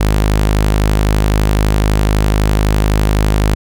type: tone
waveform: sawtooth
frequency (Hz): 51.91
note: G#1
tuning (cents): 0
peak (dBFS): -6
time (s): 0-3.55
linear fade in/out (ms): 10
effects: none